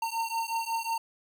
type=beating tone pair; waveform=square; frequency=909 / 914.5 Hz; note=A#5 / A#5; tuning=-44 / -33 cents; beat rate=5.5 Hz; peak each=-33 / -33 dBFS; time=0.02-0.98 s; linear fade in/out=5 ms; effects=none